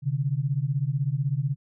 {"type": "beating tone pair", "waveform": "sine", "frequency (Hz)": [130.81, 146.81], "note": ["C3", "D3"], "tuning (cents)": [0, 0], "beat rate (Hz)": 16, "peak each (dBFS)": -26, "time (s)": [0.02, 1.56], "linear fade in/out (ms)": 50, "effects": []}